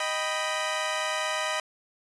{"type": "chord", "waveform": "15% pulse", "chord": "Eb augmented", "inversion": "none", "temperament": "equal", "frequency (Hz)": [622.3, 784, 987.8], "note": ["Eb5", "G5", "B5"], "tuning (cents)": [0, 0, 0], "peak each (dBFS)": [-23, -29, -25], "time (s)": [0, 1.6], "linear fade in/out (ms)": 2, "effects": ["resampled to 22050 Hz"]}